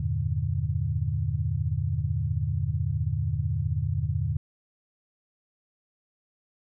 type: chord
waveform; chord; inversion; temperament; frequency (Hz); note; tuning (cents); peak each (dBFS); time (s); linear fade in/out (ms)
sine; E half-diminished seventh; none; equal; 82.41 / 98 / 116.54 / 146.83; E2 / G2 / Bb2 / D3; 0 / 0 / 0 / 0; -30; 0-4.37; 5
effects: none